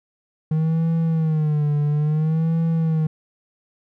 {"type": "tone with vibrato", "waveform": "triangle", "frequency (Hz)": 155.56, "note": "D#3", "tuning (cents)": 0, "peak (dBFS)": -15, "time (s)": [0.51, 3.07], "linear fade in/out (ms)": 5, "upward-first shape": "sine", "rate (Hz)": 0.59, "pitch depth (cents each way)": 98, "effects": []}